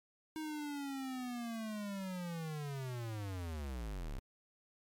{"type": "linear sweep", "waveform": "square", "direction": "down", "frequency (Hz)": [315.8, 30.25], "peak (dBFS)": -40, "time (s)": [0.36, 4.19], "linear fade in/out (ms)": 0, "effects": ["MP3 96 kbps"]}